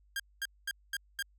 sawtooth tone bursts, 1609 Hz, G6, 45 cents sharp, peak -29 dBFS, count 5, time 0.16-1.225 s, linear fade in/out 2 ms, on 37 ms, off 220 ms, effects added 50 Hz sine -62 dBFS peak until 1.38 s

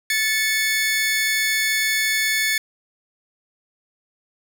sawtooth tone pair together, 1748.5 / 2203 Hz, A6 / C#7, -11 / -11 cents, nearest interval major third, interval 400 cents, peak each -18 dBFS, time 0.1-2.58 s, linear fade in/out 2 ms, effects 7-bit

